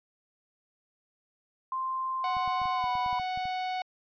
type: tone with pitch glide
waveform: sine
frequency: 1046.5 to 990 Hz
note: C6 to B5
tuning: 0 to +4 cents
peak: -29 dBFS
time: 1.72-3.19 s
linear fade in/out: 2 ms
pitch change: -96 cents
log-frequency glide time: 2.74-2.88 s
type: tone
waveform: 45% pulse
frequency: 740 Hz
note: F#5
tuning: in tune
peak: -30 dBFS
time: 2.24-3.82 s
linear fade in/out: 2 ms
type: clicks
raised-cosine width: 5 ms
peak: -34 dBFS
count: 11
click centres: 2.368 / 2.477 / 2.617 / 2.656 / 2.841 / 2.954 / 3.062 / 3.129 / 3.198 / 3.375 / 3.455 s
effects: resampled to 11025 Hz

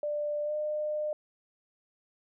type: tone with pitch glide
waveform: sine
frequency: 592 to 604.4 Hz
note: D5 to D5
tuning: +14 to +50 cents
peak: -29 dBFS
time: 0.03-1.13 s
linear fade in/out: 2 ms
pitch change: +36 cents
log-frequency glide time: 0.44-0.53 s
effects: none

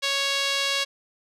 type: tone with band-pass filter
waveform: sawtooth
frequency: 554.4 Hz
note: C#5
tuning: in tune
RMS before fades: -25 dBFS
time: 0.02-0.85 s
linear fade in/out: 20 ms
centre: 3800 Hz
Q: 1.5
effects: none

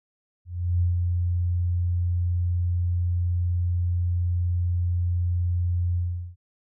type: tone with ADSR envelope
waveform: sine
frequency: 87.9 Hz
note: F2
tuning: 12 cents sharp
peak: -18 dBFS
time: 0.45-6.36 s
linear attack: 360 ms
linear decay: 140 ms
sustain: -3 dB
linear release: 400 ms
effects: none

